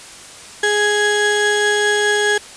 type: tone pair together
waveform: 35% pulse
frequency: 416.5 / 1661.2 Hz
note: G#4 / G#6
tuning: +5 / 0 cents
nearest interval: 2 octaves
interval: 2395 cents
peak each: -15 dBFS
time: 0.63-2.38 s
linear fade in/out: 5 ms
effects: white hiss -37 dBFS RMS until 2.56 s + resampled to 22050 Hz